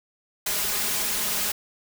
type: noise with comb filter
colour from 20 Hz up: white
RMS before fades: -26 dBFS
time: 0.46-1.52 s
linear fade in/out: 5 ms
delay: 4.8 ms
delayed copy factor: +0.7
effects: none